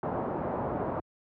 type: low-pass noise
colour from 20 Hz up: white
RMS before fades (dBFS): -32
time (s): 0.03-1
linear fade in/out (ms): 2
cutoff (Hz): 920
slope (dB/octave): 24
effects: high-pass 80 Hz 12 dB/octave